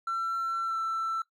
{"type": "tone with pitch glide", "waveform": "triangle", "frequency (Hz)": [1349, 1333.5], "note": ["E6", "E6"], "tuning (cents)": [40, 20], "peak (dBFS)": -25, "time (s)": [0.07, 1.22], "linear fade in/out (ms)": 5, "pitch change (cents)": -20, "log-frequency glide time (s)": [0.63, 0.78], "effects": ["noise-tail reverb RT60 0.1 s tail -18 dB re dry", "tanh soft clip ceiling -24 dBFS"]}